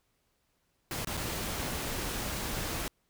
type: noise with dropouts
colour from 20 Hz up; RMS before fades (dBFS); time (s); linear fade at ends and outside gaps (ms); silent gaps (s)
pink; -35; 0.91-2.88; 1; 1.048-1.071 / 1.17-1.174
effects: pink hiss -75 dBFS RMS until 3.09 s